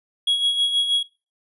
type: tone with tremolo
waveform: triangle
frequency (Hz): 3322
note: G#7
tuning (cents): 0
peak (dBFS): -14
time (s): 0.27-1.03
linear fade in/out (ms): 5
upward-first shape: sine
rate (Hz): 6.3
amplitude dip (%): 55
effects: noise-tail reverb RT60 0.3 s tail -19 dB re dry + resampled to 24000 Hz

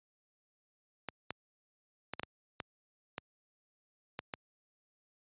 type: clicks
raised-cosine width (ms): 0.3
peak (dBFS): -21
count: 9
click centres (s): 1.087 / 1.306 / 2.136 / 2.196 / 2.233 / 2.602 / 3.181 / 4.191 / 4.338
effects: high-pass 80 Hz 12 dB/octave + resampled to 8000 Hz

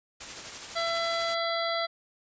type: noise with tremolo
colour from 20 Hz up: white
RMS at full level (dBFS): -38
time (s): 0.2-1.35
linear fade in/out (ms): 10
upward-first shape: sine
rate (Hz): 12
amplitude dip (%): 35
type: harmonic tone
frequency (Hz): 671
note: E5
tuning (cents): +31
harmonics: 1 / 2 / 3 / 5 / 6 / 7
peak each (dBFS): -30 / -33 / -35 / -37 / -38 / -38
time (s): 0.75-1.87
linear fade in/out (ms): 20
effects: resampled to 16000 Hz

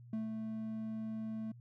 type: tone with ADSR envelope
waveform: triangle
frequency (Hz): 220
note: A3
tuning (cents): 0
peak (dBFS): -32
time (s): 0.13-1.52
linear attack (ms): 3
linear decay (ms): 150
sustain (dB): -4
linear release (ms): 7
effects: added 120 Hz sine -52 dBFS peak until 1.6 s

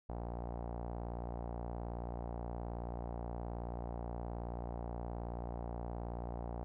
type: tone with low-pass filter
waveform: sawtooth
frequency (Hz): 58.8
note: A#1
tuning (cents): +16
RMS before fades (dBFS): -42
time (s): 0.09-6.64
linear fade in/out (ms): 0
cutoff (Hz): 780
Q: 2.9
effects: none

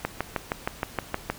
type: click train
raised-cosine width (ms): 0.5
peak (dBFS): -10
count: 9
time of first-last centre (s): 0.05-1.3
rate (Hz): 6.4
effects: pink hiss -45 dBFS RMS until 1.38 s

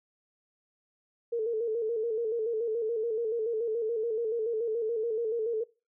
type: tone with vibrato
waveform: sine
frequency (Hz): 452.3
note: A4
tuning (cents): +48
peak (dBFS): -27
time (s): 1.32-5.64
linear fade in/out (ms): 10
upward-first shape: square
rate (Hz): 7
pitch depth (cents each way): 62
effects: noise-tail reverb RT60 0.3 s tail -22 dB re dry

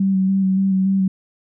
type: tone with vibrato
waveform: sine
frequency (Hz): 191.6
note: G3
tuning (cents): -39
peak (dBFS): -14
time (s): 0-1.08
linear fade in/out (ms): 5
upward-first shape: square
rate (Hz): 3.5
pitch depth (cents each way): 19
effects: none

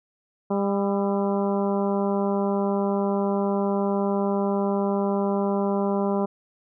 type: harmonic tone with a mistuned harmonic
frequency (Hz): 199.5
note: G3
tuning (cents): +31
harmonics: 1 / 2 / 3 / 4 / 5 / 6 / 7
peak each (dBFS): -24 / -26 / -29 / -32 / -33 / -40 / -43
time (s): 0.5-6.26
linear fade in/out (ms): 10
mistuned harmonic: 7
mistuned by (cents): -68
effects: none

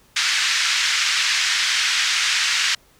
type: band-pass noise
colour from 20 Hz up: pink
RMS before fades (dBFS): -20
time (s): 0.16-2.75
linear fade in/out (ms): 5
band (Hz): 1600 to 6400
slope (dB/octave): 24
effects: pink hiss -55 dBFS RMS until 2.99 s

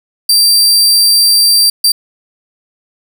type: tone bursts at uneven times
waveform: sawtooth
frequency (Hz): 4699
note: D8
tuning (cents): 0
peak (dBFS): -3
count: 2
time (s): 0.29-1.7 / 1.84-1.92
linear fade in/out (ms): 5
effects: none

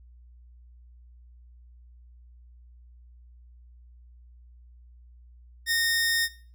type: tone pair together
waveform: sawtooth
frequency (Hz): 1844 / 5183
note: A#6 / E8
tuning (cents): -19 / -30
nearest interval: octave + tritone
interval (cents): 1789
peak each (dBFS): -20 / -27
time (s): 5.66-6.29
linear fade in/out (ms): 50
effects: noise-tail reverb RT60 0.4 s tail -17 dB re dry + added 60 Hz sine -49 dBFS peak until 6.54 s

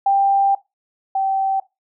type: tone pair in turn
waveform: sine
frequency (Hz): 790 / 774.6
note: G5 / G5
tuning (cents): +13 / -21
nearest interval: unison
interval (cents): 34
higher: first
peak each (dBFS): -12 / -16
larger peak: first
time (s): 0.06-0.55 / 1.15-1.6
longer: first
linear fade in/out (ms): 5
effects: noise-tail reverb RT60 0.2 s tail -18 dB re dry

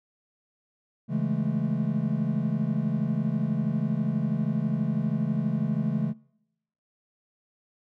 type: chord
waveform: triangle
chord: A major seventh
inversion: first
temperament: equal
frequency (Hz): 138.59 / 164.81 / 207.7 / 220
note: C#3 / E3 / G#3 / A3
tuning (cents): 0 / 0 / 0 / 0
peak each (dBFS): -28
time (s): 1.08-6.14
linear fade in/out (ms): 50
effects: noise-tail reverb RT60 0.8 s tail -24 dB re dry

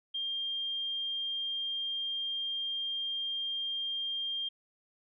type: tone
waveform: sine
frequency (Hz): 3200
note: G7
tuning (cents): +35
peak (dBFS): -32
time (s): 0.14-4.49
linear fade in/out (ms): 10
effects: none

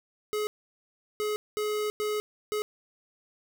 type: tone bursts at uneven times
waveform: square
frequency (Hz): 422.8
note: G#4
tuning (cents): +31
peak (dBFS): -28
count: 5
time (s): 0.33-0.47 / 1.2-1.36 / 1.57-1.9 / 2-2.2 / 2.52-2.62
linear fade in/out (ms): 0
effects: none

